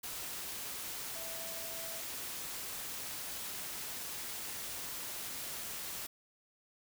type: tone in noise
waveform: sine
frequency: 659.3 Hz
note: E5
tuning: in tune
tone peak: -49 dBFS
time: 1.15-2.01 s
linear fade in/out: 10 ms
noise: white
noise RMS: -42 dBFS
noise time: 0.03-6.07 s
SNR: -10 dB
effects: none